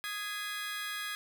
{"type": "chord", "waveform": "25% pulse", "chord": "Ab major", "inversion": "second", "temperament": "equal with one note detuned", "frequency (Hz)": [1244.5, 1661.2, 2042], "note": ["Eb6", "Ab6", "C7"], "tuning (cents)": [0, 0, -43], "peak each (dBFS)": [-38, -34, -40], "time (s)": [0.04, 1.15], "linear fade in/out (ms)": 0, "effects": []}